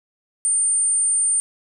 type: tone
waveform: sine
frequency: 8950 Hz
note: C#9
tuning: 16 cents sharp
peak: -16 dBFS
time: 0.45-1.4 s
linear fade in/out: 0 ms
effects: none